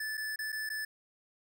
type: tone with dropouts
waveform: square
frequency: 1743 Hz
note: A6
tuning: 17 cents flat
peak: -35 dBFS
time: 0-0.85 s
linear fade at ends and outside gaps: 5 ms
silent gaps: 0.172-0.176 / 0.36-0.389 / 0.521-0.526 / 0.692-0.7 s
effects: none